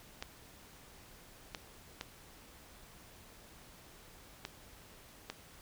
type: clicks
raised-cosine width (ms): 0.2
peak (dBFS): -22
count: 5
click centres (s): 0.225 / 1.548 / 2.011 / 4.451 / 5.3
effects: pink hiss -57 dBFS RMS until 5.61 s